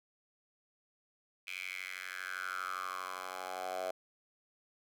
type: tone with high-pass filter sweep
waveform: 10% pulse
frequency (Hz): 92.5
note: F#2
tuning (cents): 0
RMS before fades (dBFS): -41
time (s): 1.47-3.91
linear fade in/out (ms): 5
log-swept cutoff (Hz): 2500 to 650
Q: 6.2
effects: none